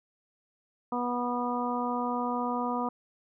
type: harmonic tone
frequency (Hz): 244.2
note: B3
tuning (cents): -19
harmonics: 1 / 2 / 3 / 4 / 5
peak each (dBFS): -32 / -36 / -35 / -33 / -36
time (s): 0.92-2.89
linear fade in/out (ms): 5
effects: none